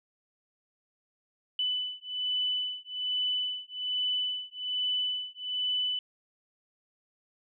sine beating tone pair, 2993 / 2994.2 Hz, F#7 / F#7, +19 / +20 cents, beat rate 1.2 Hz, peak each -32 / -32 dBFS, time 1.59-5.99 s, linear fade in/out 2 ms, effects none

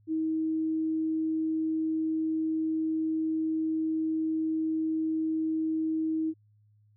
sine tone, 317.9 Hz, D#4, 37 cents sharp, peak -26 dBFS, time 0.07-6.34 s, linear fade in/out 50 ms, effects added 105 Hz sine -60 dBFS peak until 6.96 s

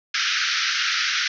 pink band-pass noise, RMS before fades -23 dBFS, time 0.14-1.28 s, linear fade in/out 5 ms, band 1300 to 6000 Hz, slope 96 dB/octave, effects none

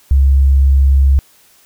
sine tone, 68.1 Hz, C#2, 30 cents flat, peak -6 dBFS, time 0.11-1.19 s, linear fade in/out 0 ms, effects white hiss -49 dBFS RMS until 1.65 s

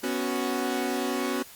sawtooth chord, B suspended second, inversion none, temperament equal, 246.9 / 277.2 / 370 Hz, B3 / C#4 / F#4, 0 / 0 / 0 cents, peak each -27 dBFS, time 0.03-1.43 s, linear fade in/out 10 ms, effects white hiss -48 dBFS RMS until 1.55 s + Opus 48 kbps

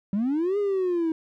triangle linear two-way sweep, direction up then down, 188.8 to 415.3 to 316.8 Hz, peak -19 dBFS, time 0.13-1.12 s, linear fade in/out 2 ms, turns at 0.58 s, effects tanh soft clip ceiling -17 dBFS

